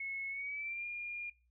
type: tone with pitch glide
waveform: sine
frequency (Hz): 2188 to 2414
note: C#7 to D7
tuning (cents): -23 to +47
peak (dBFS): -38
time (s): 0-1.3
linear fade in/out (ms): 5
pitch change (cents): +170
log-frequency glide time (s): 0.29-0.85
effects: noise-tail reverb RT60 0.3 s tail -21 dB re dry + added 60 Hz sine -70 dBFS peak until 1.5 s